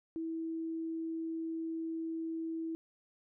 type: tone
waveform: sine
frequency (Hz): 325.9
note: E4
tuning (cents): -20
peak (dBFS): -35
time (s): 0.16-2.75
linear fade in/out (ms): 0
effects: none